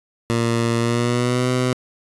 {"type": "tone with pitch glide", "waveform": "15% pulse", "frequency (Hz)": [116.6, 126.42], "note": ["A#2", "B2"], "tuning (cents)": [1, 41], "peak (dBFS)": -11, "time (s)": [0.3, 1.73], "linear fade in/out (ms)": 0, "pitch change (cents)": 140, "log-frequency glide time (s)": [0.78, 1.5], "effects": ["resampled to 24000 Hz"]}